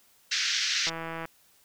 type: band-pass noise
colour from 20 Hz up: white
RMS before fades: -28 dBFS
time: 0.31-0.9 s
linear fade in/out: 10 ms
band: 1500 to 6000 Hz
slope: 48 dB/octave
type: click train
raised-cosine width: 0.5 ms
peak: -21 dBFS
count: 64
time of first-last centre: 0.87-1.254 s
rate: 164 Hz
effects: white hiss -62 dBFS RMS until 1.64 s